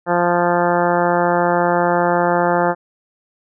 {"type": "harmonic tone", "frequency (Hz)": 174.61, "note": "F3", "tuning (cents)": 0, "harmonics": [1, 2, 3, 4, 5, 6, 7, 8, 9, 10], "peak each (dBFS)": [-23, -21, -19, -20, -20, -27, -26, -27, -28, -30], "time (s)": [0.06, 2.75], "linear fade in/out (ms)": 50, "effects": []}